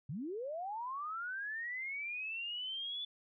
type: linear sweep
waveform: sine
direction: up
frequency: 119.4 to 3481 Hz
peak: -38 dBFS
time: 0.09-3.05 s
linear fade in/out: 5 ms
effects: none